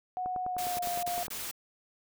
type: tone with pitch glide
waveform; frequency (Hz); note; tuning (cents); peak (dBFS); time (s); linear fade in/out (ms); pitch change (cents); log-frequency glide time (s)
sine; 735 to 704.7; F#5 to F5; -12 to +15; -31; 0.17-1.23; 0; -73; 0.46-0.88
type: click train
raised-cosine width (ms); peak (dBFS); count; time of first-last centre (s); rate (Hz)
1; -27; 11; 0.26-1.281; 9.79
type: noise bursts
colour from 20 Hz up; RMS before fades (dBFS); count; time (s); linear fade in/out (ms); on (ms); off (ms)
white; -38; 4; 0.58-1.513; 5; 210; 31
effects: none